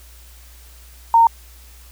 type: tone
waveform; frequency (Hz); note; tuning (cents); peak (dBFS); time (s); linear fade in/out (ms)
sine; 919; A#5; -25; -8; 1.14-1.27; 2
effects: added 60 Hz sine -42 dBFS peak until 1.91 s + white hiss -48 dBFS RMS until 1.91 s